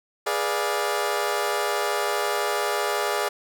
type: chord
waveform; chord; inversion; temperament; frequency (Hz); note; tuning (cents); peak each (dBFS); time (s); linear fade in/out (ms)
20% pulse; G# diminished seventh; none; equal with one note detuned; 415.3 / 487.6 / 587.3 / 698.5; G#4 / B4 / D5 / F5; 0 / -22 / 0 / 0; -22 / -26 / -23 / -26; 0.26-3.29; 10
effects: none